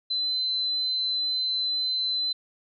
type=tone; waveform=sine; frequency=4049 Hz; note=B7; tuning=42 cents sharp; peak=-24 dBFS; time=0.1-2.33 s; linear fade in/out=10 ms; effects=none